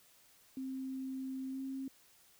sine tone with pitch glide, 263.6 to 267.3 Hz, C4 to C4, +13 to +37 cents, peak -38 dBFS, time 0.57-1.88 s, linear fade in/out 2 ms, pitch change +24 cents, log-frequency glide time 1.49-1.6 s, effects white hiss -65 dBFS RMS until 2.39 s

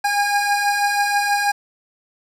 25% pulse beating tone pair, 810 / 816.2 Hz, G#5 / G#5, -43 / -30 cents, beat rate 6.2 Hz, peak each -20 / -14 dBFS, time 0.04-1.52 s, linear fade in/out 10 ms, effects low-pass 12000 Hz 12 dB/octave + 7-bit

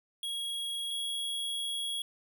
square tone pair in turn, 3308 / 3322 Hz, G#7 / G#7, -8 / 0 cents, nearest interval unison, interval 8 cents, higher second, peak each -34 / -33 dBFS, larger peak second, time 0.23-0.91 / 0.91-2.02 s, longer second, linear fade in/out 2 ms, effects none

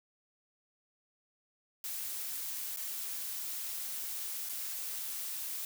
blue noise with dropouts, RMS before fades -39 dBFS, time 1.84-5.65 s, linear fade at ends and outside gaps 1 ms, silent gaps 2.762-2.771 / 4.49-4.494 s, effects none

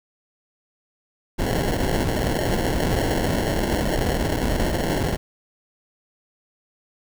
pink noise with sample-and-hold, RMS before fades -22 dBFS, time 1.38-5.17 s, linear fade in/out 20 ms, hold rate 1225 Hz, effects none

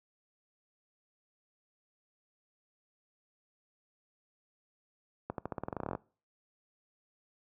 accelerating click train, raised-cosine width 1 ms, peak -21 dBFS, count 16, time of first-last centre 5.3-5.951 s, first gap 82 ms, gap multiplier 0.9, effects noise-tail reverb RT60 0.4 s tail -23 dB re dry + high-pass 80 Hz 12 dB/octave

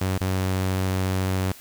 sawtooth tone with dropouts, 94 Hz, F#2, 28 cents sharp, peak -18 dBFS, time 0.01-1.52 s, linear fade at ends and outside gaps 5 ms, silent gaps 0.179-0.207 s, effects white hiss -46 dBFS RMS until 1.6 s

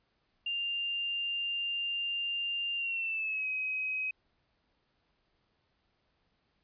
sine tone with pitch glide, 2794 to 2533 Hz, F7 to D#7, 0 to +30 cents, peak -31 dBFS, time 0.46-4.11 s, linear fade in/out 5 ms, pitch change -170 cents, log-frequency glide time 2.76-3.47 s, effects pink hiss -75 dBFS RMS until 6.63 s + resampled to 11025 Hz

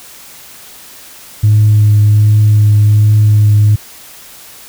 sine tone with vibrato, 105.5 Hz, G#2, 28 cents sharp, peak -3 dBFS, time 1.43-3.76 s, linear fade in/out 10 ms, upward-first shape triangle, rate 1.3 Hz, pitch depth 17 cents each way, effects tanh soft clip ceiling -1 dBFS + white hiss -35 dBFS RMS until 4.68 s

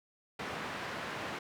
white band-pass noise, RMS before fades -40 dBFS, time 0.39-1.39 s, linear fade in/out 5 ms, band 100 to 1800 Hz, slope 12 dB/octave, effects none

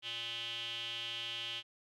square tone with band-pass filter, 116.5 Hz, A#2, 1 cent flat, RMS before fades -41 dBFS, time 0.02-1.63 s, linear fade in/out 50 ms, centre 3100 Hz, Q 8.3, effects none

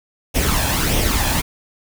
pink noise with flanger, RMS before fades -18 dBFS, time 0.34-1.42 s, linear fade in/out 20 ms, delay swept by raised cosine 0.33 to 1.22 ms, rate 1.6 Hz, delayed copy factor +0.55, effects none

